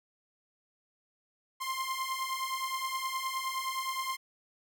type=beating tone pair; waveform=sawtooth; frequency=1046.5 / 1056.1 Hz; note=C6 / C6; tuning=0 / +16 cents; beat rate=9.6 Hz; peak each=-33 / -31 dBFS; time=1.6-4.17 s; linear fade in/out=20 ms; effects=none

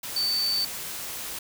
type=tone in noise; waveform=sine; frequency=4551 Hz; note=C#8; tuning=45 cents sharp; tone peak=-23 dBFS; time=0.16-0.65 s; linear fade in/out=5 ms; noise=white; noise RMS=-35 dBFS; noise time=0.03-1.39 s; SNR=+9 dB; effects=none

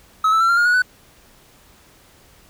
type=tone with pitch steps; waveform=triangle; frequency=1284 / 1317.1 / 1351 / 1385.7 / 1421.4 / 1458 / 1495.5 Hz; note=E6 / E6 / E6 / F6 / F6 / F#6 / F#6; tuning=-46 / -2 / +42 / -14 / +30 / -26 / +18 cents; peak=-11 dBFS; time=0.24-0.821 s; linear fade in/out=5 ms; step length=83 ms; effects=pink hiss -51 dBFS RMS until 2.49 s

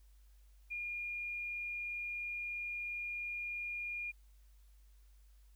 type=tone; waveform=sine; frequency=2421 Hz; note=D#7; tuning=48 cents flat; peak=-38 dBFS; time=0.7-4.12 s; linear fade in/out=20 ms; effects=added 50 Hz sine -59 dBFS peak until 5.55 s + white hiss -75 dBFS RMS until 5.55 s

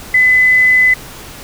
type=tone; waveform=sine; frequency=2012 Hz; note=B6; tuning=32 cents sharp; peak=-6 dBFS; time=0.14-0.94 s; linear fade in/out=5 ms; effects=pink hiss -32 dBFS RMS until 1.43 s

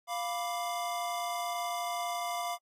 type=chord; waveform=square; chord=B diminished; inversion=second; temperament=equal; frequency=698.5 / 987.8 / 1174.7 Hz; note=F5 / B5 / D6; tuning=0 / 0 / 0 cents; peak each=-35 / -40 / -40 dBFS; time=0.07-2.58 s; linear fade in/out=50 ms; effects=AAC 48 kbps

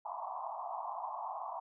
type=band-pass noise; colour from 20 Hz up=white; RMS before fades=-41 dBFS; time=0.05-1.6 s; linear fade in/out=10 ms; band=660 to 1100 Hz; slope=96 dB/octave; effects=none

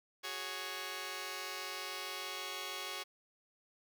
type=chord; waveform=5% pulse; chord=F# suspended second; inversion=none; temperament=just; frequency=370 / 416.2 / 555 Hz; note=F#4 / G#4 / C#5; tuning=0 / +4 / +2 cents; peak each=-34 dBFS; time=0.23-3.04 s; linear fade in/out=20 ms; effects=none

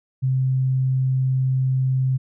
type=tone; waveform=sine; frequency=130.81 Hz; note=C3; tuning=in tune; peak=-17 dBFS; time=0.22-2.18 s; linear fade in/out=20 ms; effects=none

